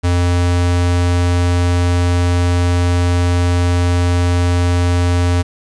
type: tone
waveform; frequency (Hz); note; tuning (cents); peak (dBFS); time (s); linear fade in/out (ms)
square; 88; F2; +14; -12; 0.03-5.43; 20
effects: resampled to 22050 Hz + 8-bit